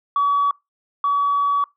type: tone pair in turn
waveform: sine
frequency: 1137 / 1137 Hz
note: C#6 / C#6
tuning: +44 / +44 cents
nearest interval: unison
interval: 0 cents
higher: neither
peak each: -14 / -15 dBFS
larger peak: first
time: 0.16-0.51 / 1.04-1.64 s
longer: second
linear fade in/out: 2 ms
effects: noise-tail reverb RT60 0.2 s tail -23 dB re dry + tanh soft clip ceiling -11 dBFS